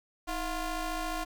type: ring-modulated tone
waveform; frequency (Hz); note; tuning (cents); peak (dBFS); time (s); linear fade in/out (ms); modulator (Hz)
20% pulse; 344.8; F4; -22; -24; 0.27-1.25; 20; 372
effects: none